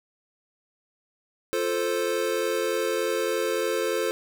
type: chord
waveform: square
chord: F major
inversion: none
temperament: equal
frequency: 349.2 / 440 / 523.3 Hz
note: F4 / A4 / C5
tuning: 0 / 0 / 0 cents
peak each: -31 / -28 / -29 dBFS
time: 1.53-4.11 s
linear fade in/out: 0 ms
effects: none